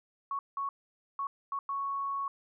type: tone bursts at uneven times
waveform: sine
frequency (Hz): 1108.7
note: C#6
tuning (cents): 0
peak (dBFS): -31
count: 5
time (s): 0.31-0.39 / 0.57-0.69 / 1.19-1.27 / 1.52-1.59 / 1.69-2.28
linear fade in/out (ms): 2
effects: none